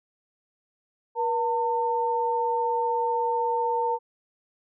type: tone pair together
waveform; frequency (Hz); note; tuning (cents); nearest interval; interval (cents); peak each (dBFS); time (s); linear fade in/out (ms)
sine; 478.9 / 904; A#4 / A5; +47 / +47; major seventh; 1100; -27 / -24; 1.15-3.99; 50
effects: none